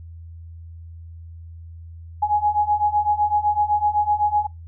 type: beating tone pair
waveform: sine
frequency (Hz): 830.6 / 838.5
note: G#5 / G#5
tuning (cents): 0 / +16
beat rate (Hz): 7.9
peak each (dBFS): -21 / -19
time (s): 2.22-4.47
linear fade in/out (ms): 10
effects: noise-tail reverb RT60 0.2 s tail -23 dB re dry + added 83 Hz sine -36 dBFS peak until 4.67 s